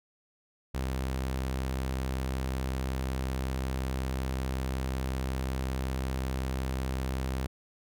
sawtooth tone, 65.41 Hz, C2, in tune, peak -26 dBFS, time 0.74-7.47 s, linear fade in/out 10 ms, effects none

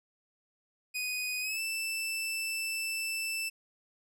sawtooth tone with pitch glide, 2489 to 2652 Hz, D#7 to E7, 0 to +10 cents, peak -29 dBFS, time 0.94-3.5 s, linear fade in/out 20 ms, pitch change +110 cents, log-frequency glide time 1.41-1.6 s, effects none

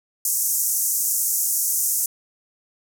white band-pass noise, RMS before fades -22 dBFS, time 0.25-2.06 s, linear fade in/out 2 ms, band 6000 to 15000 Hz, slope 48 dB/octave, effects none

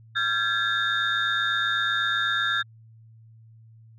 sine tone cluster, 1368 / 1596 / 1704 / 3658 Hz, F6 / G6 / G#6 / A#7, -36 / +31 / +44 / -33 cents, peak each -27 dBFS, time 0.15-2.63 s, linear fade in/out 20 ms, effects tanh soft clip ceiling -14 dBFS + added 112 Hz sine -48 dBFS peak until 3.98 s

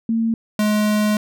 sine / square tone pair in turn, 226.9 / 211.1 Hz, A#3 / G#3, -47 / +29 cents, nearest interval minor second, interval 124 cents, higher first, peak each -16 dBFS, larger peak neither, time 0.09-0.34 / 0.59-1.17 s, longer second, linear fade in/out 2 ms, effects none

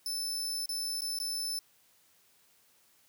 sawtooth tone with dropouts, 5274 Hz, E8, in tune, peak -30 dBFS, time 0.06-1.59 s, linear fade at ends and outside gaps 1 ms, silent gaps 0.658-0.691 / 1.008-1.019 / 1.188-1.2 s, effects white hiss -66 dBFS RMS until 3.08 s + high-pass 60 Hz 12 dB/octave

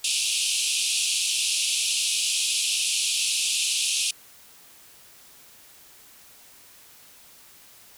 pink band-pass noise, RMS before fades -25 dBFS, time 0.04-4.11 s, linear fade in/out 5 ms, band 2500 to 11000 Hz, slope 96 dB/octave, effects white hiss -51 dBFS RMS until 7.97 s

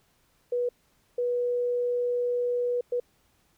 sine tone bursts at uneven times, 487.6 Hz, B4, 22 cents flat, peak -24 dBFS, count 3, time 0.52-0.69 / 1.18-2.81 / 2.92-3 s, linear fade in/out 5 ms, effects pink hiss -67 dBFS RMS until 3.57 s

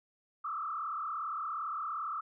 sine tone with frequency modulation, 1244.5 Hz, D#6, in tune, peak -34 dBFS, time 0.44-2.21 s, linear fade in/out 10 ms, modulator 37.4 Hz, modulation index 2.4, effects none

